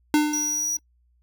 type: tone with exponential decay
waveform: square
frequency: 300 Hz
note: D4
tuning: 37 cents sharp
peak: -15 dBFS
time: 0.14-0.79 s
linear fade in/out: 1 ms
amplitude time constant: 140 ms
type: tone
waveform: square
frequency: 5800 Hz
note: F#8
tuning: 35 cents flat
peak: -23 dBFS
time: 0.33-0.77 s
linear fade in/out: 5 ms
effects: noise-tail reverb RT60 0.1 s tail -25 dB re dry + added 60 Hz sine -60 dBFS peak until 1.22 s